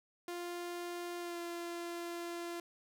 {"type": "tone with pitch glide", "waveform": "sawtooth", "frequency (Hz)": [349.2, 343.4], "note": ["F4", "F4"], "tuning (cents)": [0, -29], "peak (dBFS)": -36, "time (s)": [0.28, 2.6], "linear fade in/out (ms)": 2, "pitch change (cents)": -29, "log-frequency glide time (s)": [1.19, 1.39], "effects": []}